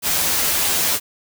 white noise with comb filter, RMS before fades -19 dBFS, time 0.02-1 s, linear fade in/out 50 ms, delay 12 ms, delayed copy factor +0.5, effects none

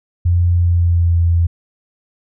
sine tone with pitch glide, 87.31 to 84.92 Hz, F2 to F2, 0 to -48 cents, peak -10 dBFS, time 0.25-1.47 s, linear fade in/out 10 ms, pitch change -48 cents, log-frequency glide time 0.52-1.18 s, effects none

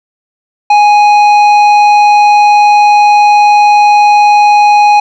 triangle tone with tanh clipping, 830.6 Hz, G#5, in tune, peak -4 dBFS, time 0.7-5 s, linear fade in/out 5 ms, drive 14 dB, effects none

